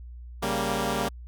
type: chord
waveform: 10% pulse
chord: G diminished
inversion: second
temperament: equal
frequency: 138.59 / 196 / 233.1 Hz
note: Db3 / G3 / Bb3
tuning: 0 / 0 / 0 cents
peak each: -24 / -21 / -21 dBFS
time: 0.42-1.09 s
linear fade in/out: 10 ms
effects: added 60 Hz sine -39 dBFS peak until 1.27 s